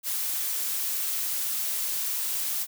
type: noise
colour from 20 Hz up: blue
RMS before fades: -29 dBFS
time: 0.03-2.67 s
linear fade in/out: 50 ms
effects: none